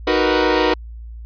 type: chord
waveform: sawtooth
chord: B major seventh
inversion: first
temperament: equal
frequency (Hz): 311.1 / 370 / 466.2 / 493.9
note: D#4 / F#4 / A#4 / B4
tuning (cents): 0 / 0 / 0 / 0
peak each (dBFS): -16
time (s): 0.07-0.74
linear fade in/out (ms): 5
effects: added 57 Hz sine -31 dBFS peak until 1.25 s + resampled to 11025 Hz